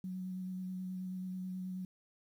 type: tone with vibrato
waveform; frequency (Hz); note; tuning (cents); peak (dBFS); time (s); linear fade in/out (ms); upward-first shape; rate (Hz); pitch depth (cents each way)
sine; 185; F#3; 0; -38; 0.04-1.85; 2; square; 9.3; 12
effects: 11-bit